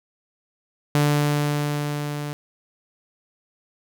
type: tone with level ramp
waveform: sawtooth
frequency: 146.83 Hz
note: D3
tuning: in tune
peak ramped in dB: -12 to -24 dBFS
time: 0.95-2.33 s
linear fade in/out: 0 ms
effects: none